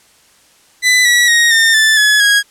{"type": "tone with pitch steps", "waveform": "sawtooth", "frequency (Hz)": [2000, 1936.3, 1874.7, 1815, 1757.3, 1701.3, 1647.2], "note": ["B6", "B6", "A#6", "A#6", "A6", "G#6", "G#6"], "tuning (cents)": [21, -35, 9, -47, -3, 41, -15], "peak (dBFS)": -4, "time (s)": [0.82, 2.43], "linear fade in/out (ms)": 50, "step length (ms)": 230, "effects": ["white hiss -49 dBFS RMS until 2.5 s", "low-pass 10000 Hz 12 dB/octave"]}